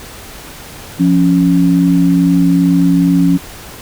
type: tone pair together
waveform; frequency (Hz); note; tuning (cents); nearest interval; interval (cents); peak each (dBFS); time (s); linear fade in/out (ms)
sine; 174.79 / 277.2; F3 / C#4; +2 / 0; minor sixth; 798; -10; 0.99-3.38; 20
effects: pink hiss -32 dBFS RMS until 3.81 s